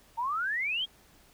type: exponential sweep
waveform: sine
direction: up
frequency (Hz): 893 to 3322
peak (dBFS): -28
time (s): 0.17-0.86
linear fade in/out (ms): 20
effects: pink hiss -60 dBFS RMS until 1.33 s